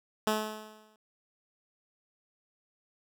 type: tone with exponential decay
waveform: 10% pulse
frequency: 215.4 Hz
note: A3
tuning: 37 cents flat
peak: -16 dBFS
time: 0.27-0.96 s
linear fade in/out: 2 ms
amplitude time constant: 150 ms
effects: none